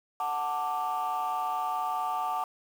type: chord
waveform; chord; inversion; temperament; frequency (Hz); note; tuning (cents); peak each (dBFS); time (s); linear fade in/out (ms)
sine; D major; first; equal with one note detuned; 740 / 884.6 / 1174.7; F#5 / A5 / D6; 0 / +9 / 0; -31; 0.2-2.44; 2
effects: tanh soft clip ceiling -23 dBFS + 8-bit